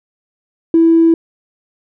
triangle tone with tanh clipping, 329.6 Hz, E4, in tune, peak -6 dBFS, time 0.74-1.14 s, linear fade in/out 2 ms, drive 4 dB, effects none

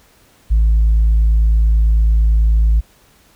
sine tone, 54.5 Hz, A1, 16 cents flat, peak -7 dBFS, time 0.5-2.81 s, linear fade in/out 20 ms, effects tanh soft clip ceiling -7 dBFS + pink hiss -51 dBFS RMS until 3.35 s

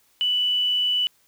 sine tone with quantisation, 2971 Hz, F#7, 6 cents sharp, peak -19 dBFS, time 0.21-1.07 s, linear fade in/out 0 ms, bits 8, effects white hiss -62 dBFS RMS until 1.27 s

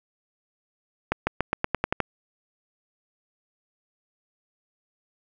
accelerating click train, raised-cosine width 0.5 ms, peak -7 dBFS, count 9, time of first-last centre 1.12-2.003 s, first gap 150 ms, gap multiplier 0.91, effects none

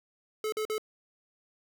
square tone bursts, 431.8 Hz, A4, 33 cents flat, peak -30 dBFS, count 3, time 0.44-0.781 s, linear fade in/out 2 ms, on 83 ms, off 46 ms, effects none

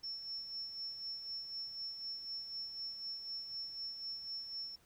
sine tone with tremolo, 5400 Hz, E8, 41 cents sharp, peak -39 dBFS, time 0.03-4.76 s, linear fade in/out 10 ms, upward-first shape sine, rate 4 Hz, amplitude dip 50%, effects pink hiss -69 dBFS RMS until 4.85 s

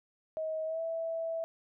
sine tone with pitch glide, 633 to 656.8 Hz, D#5 to E5, +30 to -6 cents, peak -32 dBFS, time 0.37-1.44 s, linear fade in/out 0 ms, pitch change +64 cents, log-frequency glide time 0.65-0.81 s, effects none

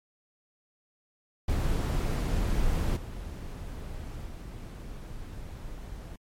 brown noise with level steps, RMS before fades -27 / -38 / -40 dBFS, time 1.48-6.16 s, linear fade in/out 5 ms, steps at 2.96 / 4.27 s, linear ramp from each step 10 ms, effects MP3 64 kbps

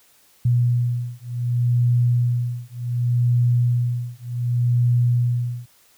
sine beating tone pair, 120.9 / 121.57 Hz, B2 / B2, -36 / -27 cents, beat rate 0.67 Hz, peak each -20 dBFS, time 0.45-5.66 s, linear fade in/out 5 ms, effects white hiss -56 dBFS RMS until 5.97 s

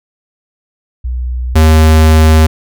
sine / square tone pair in turn, 61.74 / 78.79 Hz, B1 / D#2, 0 / +22 cents, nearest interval major third, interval 422 cents, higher second, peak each -14 / -4 dBFS, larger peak second, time 1.04-1.55 / 1.55-2.47 s, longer second, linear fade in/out 10 ms, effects none

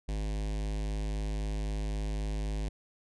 square tone with notch filter, 51.91 Hz, G#1, in tune, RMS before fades -33 dBFS, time 0.08-2.69 s, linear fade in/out 10 ms, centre 1300 Hz, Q 1.3, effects resampled to 22050 Hz

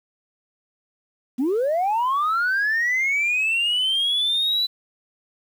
sine linear sweep, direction up, 233.1 to 3995 Hz, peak -17 dBFS, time 1.38-4.67 s, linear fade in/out 20 ms, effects tanh soft clip ceiling -16 dBFS + 8-bit

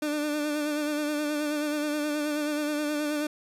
30% pulse tone with vibrato, 298 Hz, D4, 25 cents sharp, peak -24 dBFS, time 0.02-3.27 s, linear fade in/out 5 ms, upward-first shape sine, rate 9.4 Hz, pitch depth 35 cents each way, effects resampled to 32000 Hz + 10-bit

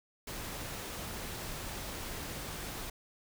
pink noise, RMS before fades -41 dBFS, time 0.27-2.9 s, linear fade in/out 5 ms, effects none

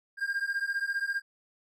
triangle beating tone pair, 1600 / 1615 Hz, G6 / G#6, +35 / -49 cents, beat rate 15 Hz, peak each -30 dBFS, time 0.17-1.22 s, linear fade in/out 50 ms, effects none

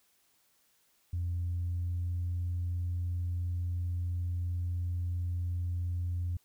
sine tone with pitch glide, 87 to 87.71 Hz, F2 to F2, -6 to +8 cents, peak -29 dBFS, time 1.13-6.37 s, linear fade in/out 5 ms, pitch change +14 cents, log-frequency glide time 1.35-2.25 s, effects tanh soft clip ceiling -27 dBFS + white hiss -70 dBFS RMS until 6.44 s

